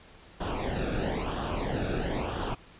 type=noise with flanger; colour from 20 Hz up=brown; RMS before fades=-31 dBFS; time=0.4-2.55 s; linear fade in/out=10 ms; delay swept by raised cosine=0.45 to 0.99 ms; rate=1 Hz; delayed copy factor=-0.75; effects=pink hiss -53 dBFS RMS until 2.79 s + resampled to 8000 Hz